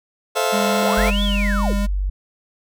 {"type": "chord", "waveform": "30% pulse", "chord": "F major seventh", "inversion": "first", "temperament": "just", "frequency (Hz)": [436.5, 523.8, 654.8, 698.5], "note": ["A4", "C5", "E5", "F5"], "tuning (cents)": [-14, 2, -12, 0], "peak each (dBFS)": -21, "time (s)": [0.35, 1.11], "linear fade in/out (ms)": 20}
{"type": "tone with vibrato", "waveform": "square", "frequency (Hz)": 202.8, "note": "G#3", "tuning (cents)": -41, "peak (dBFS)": -22, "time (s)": [0.52, 1.87], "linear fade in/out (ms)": 20, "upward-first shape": "sine", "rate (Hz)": 4.6, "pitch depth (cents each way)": 10}
{"type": "linear two-way sweep", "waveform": "sine", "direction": "up then down", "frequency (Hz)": [187.9, 3520, 187.9], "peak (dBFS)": -23, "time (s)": [0.81, 1.75], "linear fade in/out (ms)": 50, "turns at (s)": 1.23}
{"type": "tone", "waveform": "sine", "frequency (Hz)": 47.89, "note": "G1", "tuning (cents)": -40, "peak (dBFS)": -18, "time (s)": [0.97, 2.1], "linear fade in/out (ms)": 10}
{"effects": []}